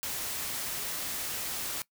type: noise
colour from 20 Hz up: white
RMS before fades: -35 dBFS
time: 0.03-1.82 s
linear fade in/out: 0 ms
effects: noise-tail reverb RT60 0.1 s tail -21 dB re dry